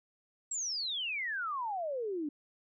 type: exponential sweep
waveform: sine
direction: down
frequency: 7800 to 282.4 Hz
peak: -33 dBFS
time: 0.51-2.29 s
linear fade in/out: 5 ms
effects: none